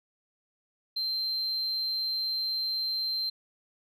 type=tone; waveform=sine; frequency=4132 Hz; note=C8; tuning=22 cents flat; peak=-26 dBFS; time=0.96-3.3 s; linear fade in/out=10 ms; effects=tanh soft clip ceiling -26 dBFS